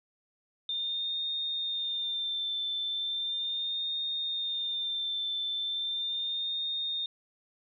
sine tone with vibrato, 3606 Hz, A7, 42 cents sharp, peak -30 dBFS, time 0.69-7.06 s, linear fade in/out 2 ms, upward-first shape sine, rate 0.37 Hz, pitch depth 33 cents each way, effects none

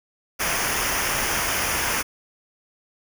pink noise with comb filter, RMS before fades -24 dBFS, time 0.39-2.03 s, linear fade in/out 20 ms, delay 0.25 ms, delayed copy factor -0.7, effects none

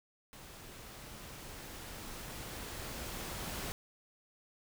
pink noise with level ramp, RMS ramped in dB -52 to -40 dBFS, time 0.33-3.72 s, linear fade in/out 0 ms, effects none

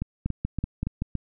two click trains, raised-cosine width 5 ms, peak -15 / -14 dBFS, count 5 / 5, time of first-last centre 0.02-1.153 / 0.26-1.02 s, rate 3.53 / 5.26 Hz, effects none

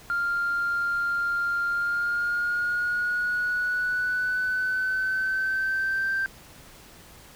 sine tone with pitch glide, 1396.9 to 1568 Hz, F6 to G6, 0 to 0 cents, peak -22 dBFS, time 0.1-6.26 s, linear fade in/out 0 ms, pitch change +200 cents, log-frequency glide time 1.69-6.12 s, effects tanh soft clip ceiling -20 dBFS + pink hiss -49 dBFS RMS until 7.35 s

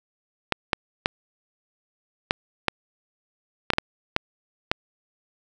clicks, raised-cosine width 0.3 ms, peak -3 dBFS, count 10, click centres 0.523 / 0.732 / 1.059 / 2.309 / 2.683 / 3.703 / 3.735 / 3.784 / 4.164 / 4.715 s, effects 7-bit

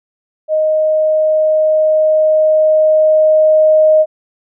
sine tone with level ramp, 622.3 Hz, D#5, in tune, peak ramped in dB -10 to -5 dBFS, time 0.48-4.06 s, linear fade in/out 50 ms, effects none

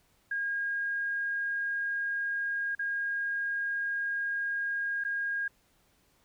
sine tone with dropouts, 1626 Hz, G#6, 37 cents flat, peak -29 dBFS, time 0.31-5.48 s, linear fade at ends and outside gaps 5 ms, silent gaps 2.751-2.792 / 5.039-5.048 s, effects pink hiss -68 dBFS RMS until 6.24 s

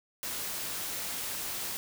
white noise, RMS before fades -36 dBFS, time 0.23-1.77 s, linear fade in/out 0 ms, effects none

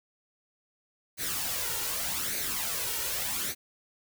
white noise with flanger, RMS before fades -32 dBFS, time 1.17-3.55 s, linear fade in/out 50 ms, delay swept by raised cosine 0.47 to 2.17 ms, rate 0.84 Hz, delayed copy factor +0.6, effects none

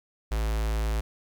square tone with notch filter, 54.7 Hz, A1, 9 cents flat, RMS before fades -27 dBFS, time 0.31-1.01 s, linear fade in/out 10 ms, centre 210 Hz, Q 1.2, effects 11-bit

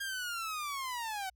sawtooth linear sweep, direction down, 1624 to 740 Hz, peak -32 dBFS, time 0-1.3 s, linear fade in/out 10 ms, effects added 60 Hz sine -66 dBFS peak until 1.35 s

